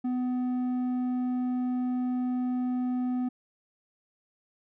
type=tone with low-pass filter; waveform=square; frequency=250.4 Hz; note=B3; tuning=24 cents sharp; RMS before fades=-29 dBFS; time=0.04-3.29 s; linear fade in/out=10 ms; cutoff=600 Hz; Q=0.58; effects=none